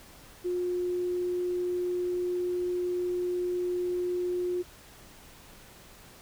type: tone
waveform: sine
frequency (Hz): 357.4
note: F4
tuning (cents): +40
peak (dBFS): -27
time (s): 0.44-4.63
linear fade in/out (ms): 20
effects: pink hiss -52 dBFS RMS until 6.21 s